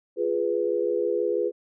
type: chord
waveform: sine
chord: F diminished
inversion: none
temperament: equal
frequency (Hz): 349.2 / 415.3 / 493.9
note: F4 / Ab4 / Cb5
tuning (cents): 0 / 0 / 0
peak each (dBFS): -28 / -26 / -26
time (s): 0.16-1.52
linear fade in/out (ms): 50
effects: none